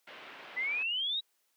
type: low-pass noise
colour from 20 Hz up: white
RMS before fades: -49 dBFS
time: 0.07-0.83 s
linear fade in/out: 5 ms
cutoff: 2900 Hz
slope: 24 dB/octave
type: exponential sweep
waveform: sine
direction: up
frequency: 1975.5 to 3886 Hz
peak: -30 dBFS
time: 0.56-1.21 s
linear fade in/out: 20 ms
effects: white hiss -75 dBFS RMS until 1.56 s + high-pass 300 Hz 12 dB/octave